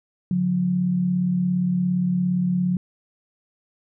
sine tone pair together, 143.66 / 181 Hz, D3 / F#3, -38 / -38 cents, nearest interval major third, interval 400 cents, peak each -28 / -19 dBFS, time 0.31-2.77 s, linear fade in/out 2 ms, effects none

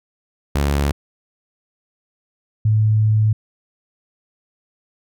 sawtooth / sine tone pair in turn, 71.2 / 108.14 Hz, C#2 / A2, +47 / -30 cents, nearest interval perfect fifth, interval 723 cents, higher second, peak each -12 dBFS, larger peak neither, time 0.55-0.92 / 2.65-3.33 s, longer second, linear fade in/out 5 ms, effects none

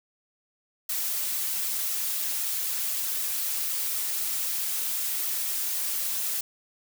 blue noise with flanger, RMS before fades -29 dBFS, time 0.89-6.41 s, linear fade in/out 5 ms, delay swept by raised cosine 1.5 to 5.2 ms, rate 3.9 Hz, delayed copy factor +0.55, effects none

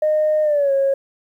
sine tone with pitch glide, 614 to 547 Hz, D#5 to C#5, -23 to -23 cents, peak -13 dBFS, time 0.02-0.94 s, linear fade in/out 5 ms, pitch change -200 cents, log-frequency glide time 0.43-0.72 s, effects tanh soft clip ceiling -10 dBFS + 9-bit

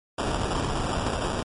pink noise with sample-and-hold, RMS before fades -27 dBFS, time 0.18-1.43 s, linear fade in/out 5 ms, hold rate 2100 Hz, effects low-pass 12000 Hz 12 dB/octave + MP3 48 kbps

